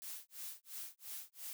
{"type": "noise with tremolo", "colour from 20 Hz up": "blue", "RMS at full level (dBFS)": -45, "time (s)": [0.02, 1.53], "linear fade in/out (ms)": 0, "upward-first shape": "sine", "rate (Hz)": 2.9, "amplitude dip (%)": 100, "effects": []}